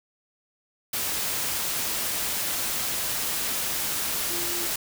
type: tone in noise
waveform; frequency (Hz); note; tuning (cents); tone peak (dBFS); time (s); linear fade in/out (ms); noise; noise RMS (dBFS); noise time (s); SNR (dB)
sine; 345.6; F4; -18; -36; 4.3-4.66; 5; white; -28; 0.93-4.76; -11
effects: none